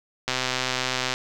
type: click train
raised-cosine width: 0.2 ms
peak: -7 dBFS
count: 111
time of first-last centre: 0.28-1.139 s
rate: 128 Hz
effects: none